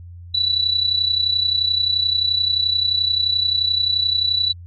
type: tone with amplitude modulation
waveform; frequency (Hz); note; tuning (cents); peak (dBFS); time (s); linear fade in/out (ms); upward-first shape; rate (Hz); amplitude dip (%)
sine; 3951; B7; 0; -13; 0.34-4.53; 10; sine; 31.5; 70
effects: added 87 Hz sine -35 dBFS peak until 4.66 s